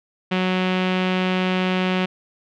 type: tone with low-pass filter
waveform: sawtooth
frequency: 184.7 Hz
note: F#3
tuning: 3 cents flat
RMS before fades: -21 dBFS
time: 0.31-2.06 s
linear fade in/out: 10 ms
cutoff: 2900 Hz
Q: 2.6
effects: none